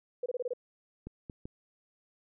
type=tone bursts; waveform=sine; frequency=493.9 Hz; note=B4; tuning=in tune; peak=-30 dBFS; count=6; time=0.23-0.535 s; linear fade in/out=5 ms; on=30 ms; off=25 ms
type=clicks; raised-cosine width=3 ms; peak=-28 dBFS; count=3; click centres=1.07 / 1.298 / 1.455 s
effects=none